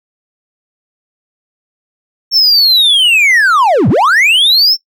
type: linear two-way sweep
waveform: triangle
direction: down then up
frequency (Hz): 5480 to 92.5 to 5480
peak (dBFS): -4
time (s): 2.31-4.77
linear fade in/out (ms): 50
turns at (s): 3.89
effects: noise-tail reverb RT60 0.1 s tail -21 dB re dry